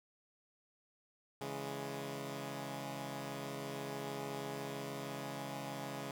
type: chord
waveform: 10% pulse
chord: C# minor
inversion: none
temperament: equal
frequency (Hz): 138.59 / 164.81 / 207.7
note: C#3 / E3 / G#3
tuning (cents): 0 / 0 / 0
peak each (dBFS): -35 / -40 / -38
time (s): 1.41-6.11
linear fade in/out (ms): 2
effects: none